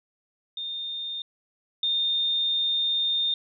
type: tone pair in turn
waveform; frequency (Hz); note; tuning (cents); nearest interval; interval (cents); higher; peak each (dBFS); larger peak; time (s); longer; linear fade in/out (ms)
sine; 3639 / 3639; A#7 / A#7; -42 / -42; unison; 0; neither; -30 / -22; second; 0.57-1.22 / 1.83-3.34; second; 2
effects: none